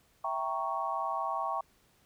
sine chord, E diminished seventh, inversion none, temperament equal, 659.3 / 784 / 932.3 / 1108.7 Hz, E5 / G5 / Bb5 / Db6, 0 / 0 / 0 / 0 cents, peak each -38 / -36 / -37 / -34 dBFS, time 0.24-1.61 s, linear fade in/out 5 ms, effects pink hiss -67 dBFS RMS until 2.05 s

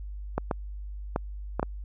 clicks, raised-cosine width 1 ms, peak -12 dBFS, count 5, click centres 0.38 / 0.512 / 1.161 / 1.596 / 1.629 s, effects added 50 Hz sine -35 dBFS peak until 1.84 s

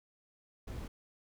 brown noise, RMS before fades -42 dBFS, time 0.67-0.88 s, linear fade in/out 10 ms, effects none

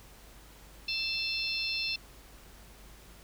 harmonic tone with a mistuned harmonic, 885 Hz, A5, 10 cents sharp, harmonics 3 / 4 / 5 / 6, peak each -34 / -39 / -35 / -37 dBFS, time 0.88-1.96 s, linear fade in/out 5 ms, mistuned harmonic 5, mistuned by -82 cents, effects added 50 Hz sine -54 dBFS peak until 3.23 s + pink hiss -55 dBFS RMS until 3.23 s

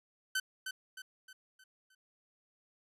sawtooth tone with echo, 1526 Hz, G6, 47 cents flat, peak -27 dBFS, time 0.35-0.4 s, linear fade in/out 5 ms, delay 310 ms, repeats 5, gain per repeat -7 dB, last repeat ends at 1.95 s, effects resampled to 32000 Hz

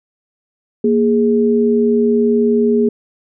sine tone pair together, 234 / 415.3 Hz, A#3 / G#4, +7 / 0 cents, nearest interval minor seventh, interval 993 cents, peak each -13 dBFS, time 0.84-2.89 s, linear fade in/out 5 ms, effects none

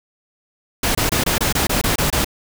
pink noise bursts, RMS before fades -18 dBFS, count 10, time 0.83-2.246 s, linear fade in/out 5 ms, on 120 ms, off 24 ms, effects none

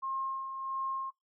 sine tone with tremolo, 1069 Hz, C6, 37 cents sharp, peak -31 dBFS, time 0.02-1.11 s, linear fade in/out 20 ms, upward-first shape sine, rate 1.5 Hz, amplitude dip 50%, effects noise-tail reverb RT60 0.2 s tail -23 dB re dry

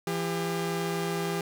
sawtooth tone pair together, 168.6 / 401 Hz, E3 / G4, +39 / +39 cents, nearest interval octave + minor third, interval 1500 cents, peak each -27 dBFS, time 0.07-1.41 s, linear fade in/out 2 ms, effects none

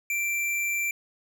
square tone, 2351 Hz, D7, 1 cent sharp, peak -26 dBFS, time 0.1-0.91 s, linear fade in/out 2 ms, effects none

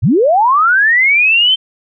sine linear sweep, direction up, 78.7 to 3136 Hz, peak -7 dBFS, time 0.02-1.56 s, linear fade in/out 20 ms, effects none

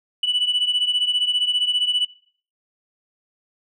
sine beating tone pair, 2960 / 2975 Hz, F#7 / F#7, 0 / +9 cents, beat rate 15 Hz, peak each -18 / -22 dBFS, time 0.23-2.05 s, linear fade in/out 5 ms, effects noise-tail reverb RT60 0.5 s tail -22 dB re dry + tanh soft clip ceiling -14 dBFS

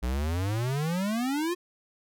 square exponential sweep, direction up, 58.27 to 363.6 Hz, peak -27 dBFS, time 0.02-1.55 s, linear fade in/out 20 ms, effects none

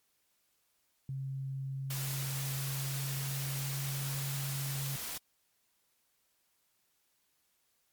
sine tone with pitch glide, 134.7 to 137.53 Hz, C#3 to C#3, -49 to -13 cents, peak -35 dBFS, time 1.09-4.96 s, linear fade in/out 2 ms, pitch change +36 cents, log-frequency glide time 1.56-4.4 s
white noise, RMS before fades -40 dBFS, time 1.9-5.18 s, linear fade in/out 5 ms
effects white hiss -75 dBFS RMS until 7.92 s + MP3 96 kbps

